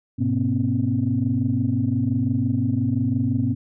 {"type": "tone cluster", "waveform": "sine", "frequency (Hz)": [103.2, 124.3, 241, 266.8], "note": ["G#2", "B2", "B3", "C4"], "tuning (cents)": [-10, 12, -42, 34], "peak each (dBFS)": -24, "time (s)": [0.18, 3.55], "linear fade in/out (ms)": 20, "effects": ["tanh soft clip ceiling -9 dBFS"]}